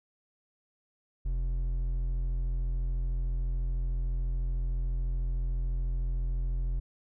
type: tone with hard clipping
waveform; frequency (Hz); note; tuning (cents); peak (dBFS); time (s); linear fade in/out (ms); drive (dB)
triangle; 43.1; F1; -22; -29; 1.25-6.8; 10; 9
effects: none